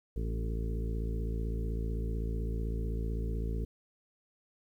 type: harmonic tone with a mistuned harmonic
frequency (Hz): 55.8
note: A1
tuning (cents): +25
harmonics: 1 / 2 / 3 / 4 / 5 / 6 / 7 / 8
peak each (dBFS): -32 / -40 / -42 / -46 / -48 / -50 / -47 / -46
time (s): 0.16-3.65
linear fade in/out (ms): 5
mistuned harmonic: 5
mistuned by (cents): -15
effects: 11-bit